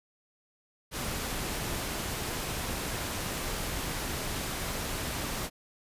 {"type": "noise", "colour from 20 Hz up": "pink", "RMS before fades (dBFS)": -34, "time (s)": [0.91, 5.5], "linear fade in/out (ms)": 50, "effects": ["resampled to 32000 Hz"]}